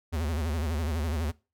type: tone with vibrato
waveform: square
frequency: 78.2 Hz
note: D#2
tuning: 9 cents sharp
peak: -28 dBFS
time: 0.12-1.32 s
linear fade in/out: 20 ms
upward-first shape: sine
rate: 12 Hz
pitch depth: 150 cents each way
effects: noise-tail reverb RT60 0.3 s tail -22 dB re dry